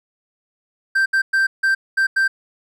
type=tone bursts at uneven times; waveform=triangle; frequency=1568 Hz; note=G6; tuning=in tune; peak=-12 dBFS; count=6; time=0.95-1.06 / 1.13-1.22 / 1.33-1.47 / 1.63-1.75 / 1.97-2.07 / 2.16-2.28 s; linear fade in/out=10 ms; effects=none